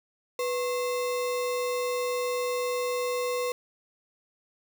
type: tone with sample-and-hold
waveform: sine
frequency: 493.9 Hz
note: B4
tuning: in tune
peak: -26 dBFS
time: 0.39-3.52 s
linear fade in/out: 2 ms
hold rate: 1575 Hz
effects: none